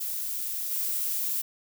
violet noise with level steps, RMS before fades -32 / -29 dBFS, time 0-1.42 s, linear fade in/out 10 ms, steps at 0.71 s, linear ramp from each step 10 ms, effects none

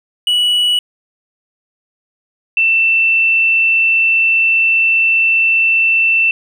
triangle / sine tone pair in turn, 2939 / 2675 Hz, F#7 / E7, -12 / +25 cents, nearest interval major second, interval 163 cents, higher first, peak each -9 dBFS, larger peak neither, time 0.27-0.79 / 2.57-6.31 s, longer second, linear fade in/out 2 ms, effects none

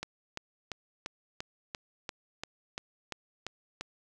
click train, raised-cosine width 0.2 ms, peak -19 dBFS, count 12, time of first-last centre 0.03-3.81 s, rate 2.91 Hz, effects none

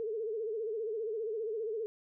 sine tone with vibrato, 440 Hz, A4, in tune, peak -33 dBFS, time 0-1.86 s, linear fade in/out 0 ms, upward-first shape sine, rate 15 Hz, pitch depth 100 cents each way, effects none

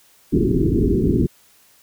white low-pass noise, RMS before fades -17 dBFS, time 0.32-1.27 s, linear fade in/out 20 ms, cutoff 410 Hz, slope 96 dB/octave, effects white hiss -54 dBFS RMS until 1.82 s

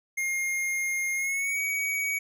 square tone with pitch glide, 2131 to 2258 Hz, C7 to C#7, +31 to +31 cents, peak -27 dBFS, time 0.17-2.19 s, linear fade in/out 10 ms, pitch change +100 cents, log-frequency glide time 1.15-1.57 s, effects none

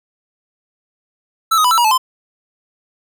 square tone with pitch steps, 1321 / 1253 / 990 / 1326 / 957 / 868 / 1032 Hz, E6 / D#6 / B5 / E6 / A#5 / A5 / C6, +3 / +12 / +4 / +10 / +45 / -24 / -24 cents, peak -11 dBFS, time 1.51-1.979 s, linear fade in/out 10 ms, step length 67 ms, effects none

